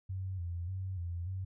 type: tone with vibrato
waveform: sine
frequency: 90.3 Hz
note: F#2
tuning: 42 cents flat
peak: -35 dBFS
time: 0.09-1.45 s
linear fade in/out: 10 ms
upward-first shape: square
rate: 1.7 Hz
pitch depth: 77 cents each way
effects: none